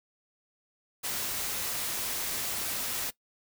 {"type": "noise", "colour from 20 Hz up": "white", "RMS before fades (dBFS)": -33, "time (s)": [1.03, 3.11], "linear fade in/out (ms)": 20, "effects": ["noise-tail reverb RT60 0.1 s tail -19 dB re dry"]}